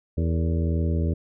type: harmonic tone with a mistuned harmonic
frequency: 82.1 Hz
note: E2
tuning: 6 cents flat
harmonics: 1 / 2 / 3 / 4 / 5 / 6 / 7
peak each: -22 / -28 / -32 / -34 / -36 / -38 / -39 dBFS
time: 0.17-1.14 s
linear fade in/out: 10 ms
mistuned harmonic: 6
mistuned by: -88 cents
effects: none